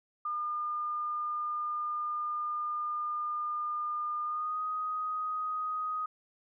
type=tone with pitch glide; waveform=sine; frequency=1210 to 1250.5 Hz; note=D#6 to D#6; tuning=-49 to +8 cents; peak=-31 dBFS; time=0.25-6.06 s; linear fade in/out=5 ms; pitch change=+57 cents; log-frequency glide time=4.23-4.62 s; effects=none